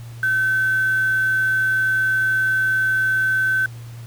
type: tone with quantisation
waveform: sine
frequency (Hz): 1532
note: G6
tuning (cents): -40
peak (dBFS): -16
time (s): 0.23-3.66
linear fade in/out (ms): 2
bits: 6
effects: added 117 Hz sine -33 dBFS peak until 4.06 s + pink hiss -47 dBFS RMS until 4.06 s